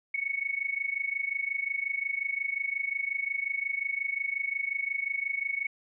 sine tone with amplitude modulation, 2217 Hz, C#7, in tune, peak -25 dBFS, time 0.14-5.67 s, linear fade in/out 5 ms, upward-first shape sine, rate 25.6 Hz, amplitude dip 85%, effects none

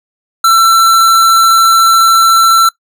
square tone, 1343 Hz, E6, 32 cents sharp, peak -5 dBFS, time 0.44-2.69 s, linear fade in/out 5 ms, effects noise-tail reverb RT60 0.1 s tail -20 dB re dry

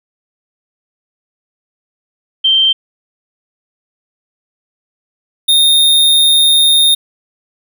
sine / square tone pair in turn, 3136 / 3675 Hz, G7 / A#7, 0 / -25 cents, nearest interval minor third, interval 275 cents, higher second, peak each -7 dBFS, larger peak neither, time 2.44-2.73 / 5.48-6.95 s, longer second, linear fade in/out 10 ms, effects none

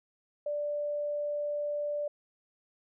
sine tone, 587.3 Hz, D5, in tune, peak -30 dBFS, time 0.46-2.08 s, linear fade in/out 5 ms, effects none

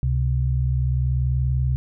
sine tone pair together, 68.2 / 128.74 Hz, C#2 / C3, -28 / -28 cents, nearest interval major seventh, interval 1100 cents, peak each -21 dBFS, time 0.03-1.76 s, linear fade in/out 0 ms, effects none

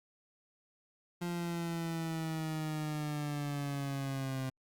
30% pulse linear sweep, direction down, 174.61 to 130.81 Hz, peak -32 dBFS, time 1.21-4.5 s, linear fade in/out 10 ms, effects Opus 48 kbps

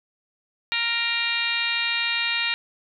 harmonic tone with a mistuned harmonic, 466.2 Hz, A#4, in tune, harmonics 2 / 3 / 4 / 5 / 6 / 7 / 8 / 9, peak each -37 / -34 / -29 / -27 / -28 / -36 / -30 / -33 dBFS, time 0.72-2.54 s, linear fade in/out 0 ms, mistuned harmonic 5, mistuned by +29 cents, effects none

